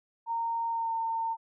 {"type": "tone with pitch glide", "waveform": "sine", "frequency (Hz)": [922, 908.3], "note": ["A#5", "A#5"], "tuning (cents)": [-19, -45], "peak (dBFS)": -28, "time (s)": [0.26, 1.37], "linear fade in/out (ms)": 50, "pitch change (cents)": -26, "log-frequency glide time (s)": [0.69, 0.93], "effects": []}